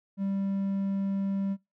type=tone; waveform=triangle; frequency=196 Hz; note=G3; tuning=in tune; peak=-25 dBFS; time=0.17-1.57 s; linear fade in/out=50 ms; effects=noise-tail reverb RT60 0.2 s tail -22 dB re dry